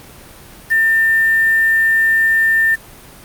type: tone with quantisation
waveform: sine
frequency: 1800 Hz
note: A6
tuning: 39 cents sharp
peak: -10 dBFS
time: 0.7-2.76 s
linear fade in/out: 20 ms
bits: 5
effects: pink hiss -39 dBFS RMS until 3.24 s + Opus 32 kbps